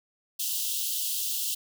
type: high-pass noise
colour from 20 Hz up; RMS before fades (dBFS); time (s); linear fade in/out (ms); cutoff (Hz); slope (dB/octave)
white; -30; 0.39-1.55; 10; 2800; 96
effects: none